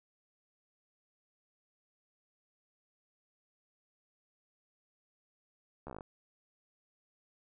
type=slowing click train; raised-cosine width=1 ms; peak=-30 dBFS; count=9; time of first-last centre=5.87-6.008 s; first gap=13 ms; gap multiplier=1.08; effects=none